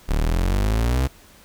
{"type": "exponential sweep", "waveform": "35% pulse", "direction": "up", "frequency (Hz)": [35.28, 68.2], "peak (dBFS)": -16, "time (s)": [0.08, 1.08], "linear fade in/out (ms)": 20, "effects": ["pink hiss -50 dBFS RMS until 1.44 s"]}